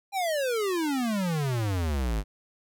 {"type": "exponential sweep", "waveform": "square", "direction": "down", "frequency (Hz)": [815, 48.57], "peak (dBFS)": -26, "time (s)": [0.12, 2.24], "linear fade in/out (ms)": 50, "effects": []}